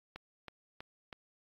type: click train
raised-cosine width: 0.3 ms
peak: -28 dBFS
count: 4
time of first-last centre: 0.16-1.128 s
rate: 3.1 Hz
effects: AAC 32 kbps